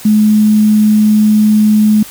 sine tone with quantisation, 213 Hz, G#3, 44 cents sharp, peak -5 dBFS, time 0.05-2.03 s, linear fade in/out 5 ms, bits 5, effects white hiss -32 dBFS RMS until 2.1 s

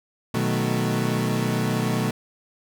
30% pulse chord, B dominant seventh, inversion none, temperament equal, 123.47 / 155.56 / 185 / 220 Hz, B2 / D#3 / F#3 / A3, 0 / 0 / 0 / 0 cents, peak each -23 / -26 / -26 / -24 dBFS, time 0.34-2.11 s, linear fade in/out 5 ms, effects none

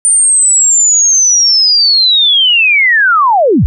sine linear sweep, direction down, 9040 to 43.29 Hz, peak -5 dBFS, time 0.05-3.66 s, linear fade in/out 0 ms, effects none

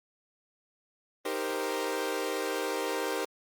sawtooth chord, C minor seventh, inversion first, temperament equal, 311.1 / 392 / 466.2 / 523.3 Hz, Eb4 / G4 / Bb4 / C5, 0 / 0 / 0 / 0 cents, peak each -34 / -31 / -31 / -32 dBFS, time 1.25-3.25 s, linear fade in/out 5 ms, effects Opus 32 kbps

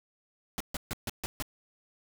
pink noise bursts, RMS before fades -34 dBFS, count 6, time 0.58-1.424 s, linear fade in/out 0 ms, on 24 ms, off 140 ms, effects none

